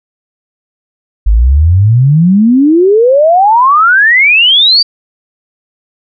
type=exponential sweep; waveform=sine; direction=up; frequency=49 to 4730 Hz; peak=-3 dBFS; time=1.26-4.83 s; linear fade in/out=10 ms; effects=none